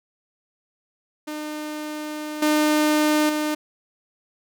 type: tone with level steps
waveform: sawtooth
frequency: 303.2 Hz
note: D#4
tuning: 45 cents flat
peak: -25 / -13 / -18 dBFS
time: 1.27-3.55 s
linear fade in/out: 10 ms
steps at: 2.42 / 3.29 s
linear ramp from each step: 5 ms
effects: none